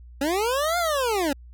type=linear two-way sweep; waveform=25% pulse; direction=up then down; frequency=265.6 to 714 to 265.6 Hz; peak=-18 dBFS; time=0.21-1.33 s; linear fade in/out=5 ms; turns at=0.78 s; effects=added 60 Hz sine -42 dBFS peak until 1.53 s